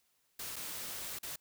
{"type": "noise with dropouts", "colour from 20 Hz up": "white", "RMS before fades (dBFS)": -42, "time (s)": [0.39, 1.36], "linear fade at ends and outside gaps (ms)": 5, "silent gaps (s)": [[0.559, 0.563], [1.188, 1.23]], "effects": ["white hiss -75 dBFS RMS until 1.4 s"]}